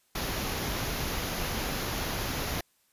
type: band-stop noise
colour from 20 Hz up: pink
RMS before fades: -32 dBFS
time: 0.15-2.61 s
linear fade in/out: 5 ms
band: 7000 to 10000 Hz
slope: 96 dB/octave
effects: white hiss -69 dBFS RMS until 2.92 s + resampled to 32000 Hz